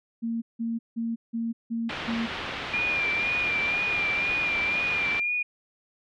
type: tone bursts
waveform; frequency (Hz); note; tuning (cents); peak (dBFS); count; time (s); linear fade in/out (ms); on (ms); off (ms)
sine; 229.9; A#3; -24; -26; 6; 0.22-2.27; 20; 200; 170
type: low-pass noise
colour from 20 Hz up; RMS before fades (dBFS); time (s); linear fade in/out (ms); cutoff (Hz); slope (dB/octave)
white; -34; 1.89-5.2; 5; 3200; 24
type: tone with vibrato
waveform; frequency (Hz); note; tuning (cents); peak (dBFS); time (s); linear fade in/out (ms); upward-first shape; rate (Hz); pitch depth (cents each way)
sine; 2400; D7; +37; -24; 2.73-5.43; 10; sine; 2; 43
effects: none